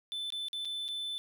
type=tone with dropouts; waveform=triangle; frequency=3520 Hz; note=A7; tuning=in tune; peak=-33 dBFS; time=0.12-1.18 s; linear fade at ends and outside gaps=0 ms; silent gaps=0.303-0.323 / 0.484-0.531 / 0.649-0.654 / 0.881-0.887 s; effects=none